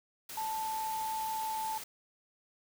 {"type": "tone in noise", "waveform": "sine", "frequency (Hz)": 880, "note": "A5", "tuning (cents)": 0, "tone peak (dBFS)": -33, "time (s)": [0.37, 1.78], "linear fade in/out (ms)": 5, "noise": "white", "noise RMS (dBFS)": -44, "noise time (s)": [0.29, 1.84], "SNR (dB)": 8, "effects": []}